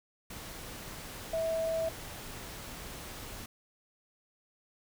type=tone in noise; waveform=sine; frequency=651 Hz; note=E5; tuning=22 cents flat; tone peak=-29 dBFS; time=1.33-1.89 s; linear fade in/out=5 ms; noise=pink; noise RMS=-44 dBFS; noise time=0.3-3.46 s; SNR=+12 dB; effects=none